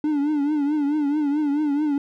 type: tone with vibrato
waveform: triangle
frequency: 293.7 Hz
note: D4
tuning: in tune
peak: -17 dBFS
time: 0.04-1.98 s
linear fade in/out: 2 ms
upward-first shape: triangle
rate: 4.6 Hz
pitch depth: 100 cents each way
effects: none

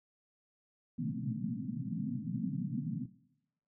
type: band-pass noise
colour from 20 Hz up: white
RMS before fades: -37 dBFS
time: 0.98-3.06 s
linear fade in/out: 5 ms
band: 120 to 260 Hz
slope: 96 dB/octave
effects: noise-tail reverb RT60 0.8 s tail -17 dB re dry

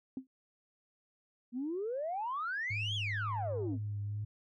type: tone with exponential decay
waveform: sine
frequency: 261.6 Hz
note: C4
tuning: in tune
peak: -32 dBFS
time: 0.17-0.27 s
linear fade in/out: 2 ms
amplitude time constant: 20 ms
type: exponential two-way sweep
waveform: sine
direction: up then down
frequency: 232.4 to 3400 to 232.4 Hz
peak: -33 dBFS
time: 1.52-3.79 s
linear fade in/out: 50 ms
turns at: 2.95 s
type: tone with vibrato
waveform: sine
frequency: 103.83 Hz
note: G#2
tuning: in tune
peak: -34 dBFS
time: 2.7-4.25 s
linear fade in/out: 10 ms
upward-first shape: triangle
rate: 2.1 Hz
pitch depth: 35 cents each way
effects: tanh soft clip ceiling -29 dBFS

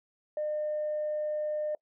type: tone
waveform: sine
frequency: 605 Hz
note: D#5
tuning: 49 cents flat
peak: -28 dBFS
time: 0.37-1.75 s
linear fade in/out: 2 ms
effects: noise-tail reverb RT60 0.1 s tail -25 dB re dry + tanh soft clip ceiling -25 dBFS

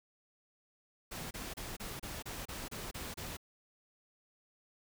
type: noise bursts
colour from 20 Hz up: pink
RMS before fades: -43 dBFS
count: 10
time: 1.11-3.371 s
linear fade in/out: 10 ms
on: 200 ms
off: 29 ms
effects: none

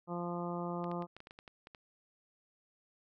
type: harmonic tone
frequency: 174 Hz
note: F3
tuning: 6 cents flat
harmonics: 1 / 2 / 3 / 4 / 5 / 6 / 7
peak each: -39 / -42 / -44 / -45 / -46 / -47 / -47 dBFS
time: 0.07-1.07 s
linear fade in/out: 50 ms
type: clicks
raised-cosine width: 0.3 ms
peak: -34 dBFS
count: 11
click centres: 0.842 / 0.915 / 1.023 / 1.166 / 1.204 / 1.271 / 1.309 / 1.389 / 1.478 / 1.671 / 1.748 s
effects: none

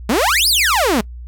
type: exponential two-way sweep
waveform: sawtooth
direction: up then down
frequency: 196 to 5274 to 196 Hz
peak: -9 dBFS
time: 0.09-1.01 s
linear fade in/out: 5 ms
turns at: 0.48 s
effects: noise-tail reverb RT60 0.1 s tail -23 dB re dry + added 60 Hz sine -29 dBFS peak until 1.27 s

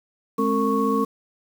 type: tone cluster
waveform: sine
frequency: 211.6 / 266.8 / 454 / 1106 Hz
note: G#3 / C4 / A#4 / C#6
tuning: +33 / +34 / -46 / -4 cents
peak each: -24 dBFS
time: 0.38-1.05 s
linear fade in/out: 10 ms
effects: 7-bit

